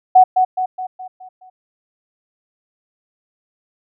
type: tone with echo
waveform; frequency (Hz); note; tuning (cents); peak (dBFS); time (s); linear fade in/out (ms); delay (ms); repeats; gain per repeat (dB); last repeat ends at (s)
sine; 743; F#5; +7; -4; 0.15-0.24; 10; 210; 6; -6; 1.5
effects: none